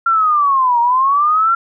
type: linear two-way sweep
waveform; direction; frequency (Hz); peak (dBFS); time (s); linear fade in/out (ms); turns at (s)
sine; down then up; 1376 to 932 to 1376; -10; 0.06-1.55; 5; 0.8
effects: none